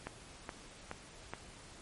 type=click train; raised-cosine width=0.5 ms; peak=-24 dBFS; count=4; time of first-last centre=0.07-1.336 s; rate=2.37 Hz; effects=pink hiss -54 dBFS RMS until 1.81 s + MP3 48 kbps